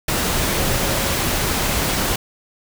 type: tone in noise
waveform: sine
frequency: 545 Hz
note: C#5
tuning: 29 cents flat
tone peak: -30 dBFS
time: 0.58-1.15 s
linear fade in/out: 5 ms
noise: pink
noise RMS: -20 dBFS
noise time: 0.08-2.16 s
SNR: -13 dB
effects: none